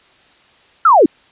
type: linear sweep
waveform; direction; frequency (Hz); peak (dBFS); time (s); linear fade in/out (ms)
sine; down; 1406 to 252.4; -5; 0.85-1.06; 5
effects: white hiss -50 dBFS RMS until 1.31 s + resampled to 8000 Hz